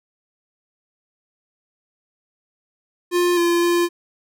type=tone with pitch steps; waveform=square; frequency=352.6 / 344 / 346.5 Hz; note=F4 / F4 / F4; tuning=+17 / -26 / -14 cents; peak=-16 dBFS; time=3.11-3.89 s; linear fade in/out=50 ms; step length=260 ms; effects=none